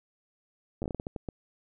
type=slowing click train; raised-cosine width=2 ms; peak=-21 dBFS; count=11; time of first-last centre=0.82-1.288 s; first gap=9 ms; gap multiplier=1.34; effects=none